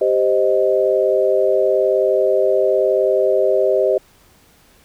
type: chord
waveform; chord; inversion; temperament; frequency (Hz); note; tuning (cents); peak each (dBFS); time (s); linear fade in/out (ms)
sine; C minor; second; equal; 392 / 523.3 / 622.3; G4 / C5 / Eb5; 0 / 0 / 0; -17; 0.01-3.98; 5
effects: pink hiss -52 dBFS RMS until 4.84 s